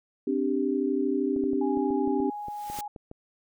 sine chord, C suspended second, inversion none, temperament just, 261.6 / 294.3 / 392.4 Hz, C4 / D4 / G4, 0 / +4 / +2 cents, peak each -28 dBFS, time 0.27-2.3 s, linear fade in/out 5 ms
clicks, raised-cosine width 2 ms, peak -28 dBFS, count 12, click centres 1.363 / 1.438 / 1.533 / 1.773 / 1.906 / 2.076 / 2.202 / 2.484 / 2.7 / 2.788 / 2.962 / 3.114 s
sine tone, 830.6 Hz, G#5, in tune, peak -33 dBFS, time 1.61-2.88 s, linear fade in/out 5 ms
white noise with exponential growth, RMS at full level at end -37 dBFS, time 2.3-2.81 s, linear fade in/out 5 ms, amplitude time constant 110 ms
effects none

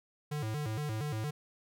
square tone with vibrato, 127.6 Hz, C3, 43 cents flat, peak -34 dBFS, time 0.31-1.31 s, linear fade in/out 10 ms, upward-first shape square, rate 4.3 Hz, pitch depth 270 cents each way, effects none

